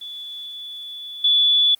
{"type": "tone with level steps", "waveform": "sine", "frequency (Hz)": 3447, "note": "A7", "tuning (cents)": -36, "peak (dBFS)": [-31, -13], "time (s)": [0.01, 1.75], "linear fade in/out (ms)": 5, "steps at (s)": 1.24, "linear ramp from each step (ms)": 5, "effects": ["white hiss -56 dBFS RMS until 1.79 s", "Opus 48 kbps"]}